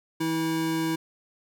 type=tone pair together; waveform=square; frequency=162.3 / 323.3 Hz; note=E3 / E4; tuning=-27 / -34 cents; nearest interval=octave; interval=1193 cents; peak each=-33 / -26 dBFS; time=0.2-0.96 s; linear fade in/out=10 ms; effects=none